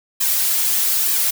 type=noise with flanger; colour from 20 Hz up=blue; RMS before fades=-18 dBFS; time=0.2-1.31 s; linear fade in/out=10 ms; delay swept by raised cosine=1.4 to 6.4 ms; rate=1.1 Hz; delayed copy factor=-1; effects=none